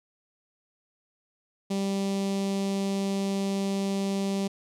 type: tone with notch filter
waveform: sawtooth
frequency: 196.3 Hz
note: G3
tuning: 3 cents sharp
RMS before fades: -28 dBFS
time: 1.7-4.48 s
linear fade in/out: 10 ms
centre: 1500 Hz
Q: 0.67
effects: low-pass 9000 Hz 12 dB/octave